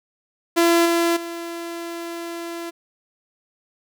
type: tone with level steps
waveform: sawtooth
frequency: 338.6 Hz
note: E4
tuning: 46 cents sharp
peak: -10 / -13 / -25 dBFS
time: 0.56-2.71 s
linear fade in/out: 20 ms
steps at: 0.85 / 1.16 s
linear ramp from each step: 10 ms
effects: none